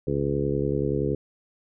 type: harmonic tone with a mistuned harmonic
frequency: 70.6 Hz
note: C#2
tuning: 32 cents sharp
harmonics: 1 / 2 / 3 / 4 / 5 / 6 / 7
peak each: -34 / -28 / -34 / -31 / -30 / -28 / -32 dBFS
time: 0.07-1.15 s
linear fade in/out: 5 ms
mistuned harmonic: 1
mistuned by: +36 cents
effects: none